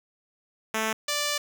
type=tone pair in turn; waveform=5% pulse; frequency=220 / 587.3 Hz; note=A3 / D5; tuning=0 / 0 cents; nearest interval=octave + perfect fourth; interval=1700 cents; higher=second; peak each=-14 / -14 dBFS; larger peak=neither; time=0.74-0.93 / 1.08-1.38 s; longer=second; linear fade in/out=5 ms; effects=none